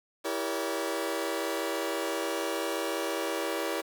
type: chord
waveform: sawtooth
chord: E diminished seventh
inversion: none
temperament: just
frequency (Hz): 329.6 / 395.6 / 474.7 / 569.6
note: E4 / G4 / Bb4 / Db5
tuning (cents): 0 / +16 / +31 / +47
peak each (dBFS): -31 / -32 / -32 / -31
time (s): 0.24-3.82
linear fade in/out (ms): 20
effects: 8-bit